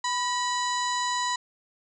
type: harmonic tone with a mistuned harmonic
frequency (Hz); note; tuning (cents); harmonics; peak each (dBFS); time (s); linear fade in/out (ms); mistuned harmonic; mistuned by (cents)
992; B5; +7; 1 / 2 / 3 / 4 / 5 / 6 / 7 / 8; -27 / -33 / -41 / -33 / -41 / -46 / -35 / -46; 0.04-1.36; 5; 2; -58
effects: none